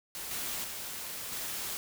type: noise with level steps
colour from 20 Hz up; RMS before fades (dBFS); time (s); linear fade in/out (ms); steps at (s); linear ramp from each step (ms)
white; -40 / -36 / -40 / -37; 0.15-1.77; 0; 0.31 / 0.64 / 1.32; 2
effects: none